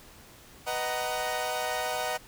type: chord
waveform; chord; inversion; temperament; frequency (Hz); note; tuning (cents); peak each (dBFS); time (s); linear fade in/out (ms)
sawtooth; B major seventh; none; equal with one note detuned; 493.9 / 622.3 / 747.7 / 932.3; B4 / D#5 / F#5 / A#5; 0 / 0 / +18 / 0; -33 / -30 / -29 / -33; 0.66-2.18; 20
effects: pink hiss -52 dBFS RMS until 2.27 s